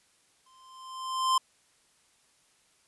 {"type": "tone with exponential growth", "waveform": "square", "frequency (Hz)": 1042, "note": "C6", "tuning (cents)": -7, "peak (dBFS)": -21, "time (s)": [0.46, 1.38], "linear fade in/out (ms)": 5, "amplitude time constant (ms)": 200, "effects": ["white hiss -66 dBFS RMS until 2.87 s", "resampled to 24000 Hz"]}